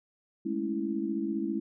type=chord; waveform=sine; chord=A major seventh; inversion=third; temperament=equal with one note detuned; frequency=207.7 / 222.9 / 277.2 / 329.6 Hz; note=G#3 / A3 / C#4 / E4; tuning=0 / +23 / 0 / 0 cents; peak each=-34 / -38 / -35 / -32 dBFS; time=0.45-1.6 s; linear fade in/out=10 ms; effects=none